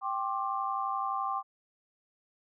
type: chord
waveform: sine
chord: G suspended fourth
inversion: none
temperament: equal with one note detuned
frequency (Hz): 784 / 1063 / 1174.7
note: G5 / C6 / D6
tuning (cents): 0 / +27 / 0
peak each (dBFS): -34 / -34 / -34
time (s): 0.01-1.43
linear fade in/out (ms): 50
effects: none